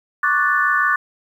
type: chord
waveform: sine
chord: D major seventh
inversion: third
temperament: equal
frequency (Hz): 1108.7 / 1174.7 / 1480 / 1760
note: C#6 / D6 / F#6 / A6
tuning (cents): 0 / 0 / 0 / 0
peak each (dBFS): -23 / -20 / -19 / -19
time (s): 0.23-0.96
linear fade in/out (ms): 5
effects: 8-bit